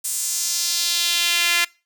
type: tone with high-pass filter sweep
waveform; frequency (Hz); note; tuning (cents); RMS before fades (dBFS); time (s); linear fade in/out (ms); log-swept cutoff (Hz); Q
sawtooth; 344.5; F4; -24; -21; 0.04-1.65; 10; 8700 to 2100; 1.8
effects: noise-tail reverb RT60 0.3 s tail -23 dB re dry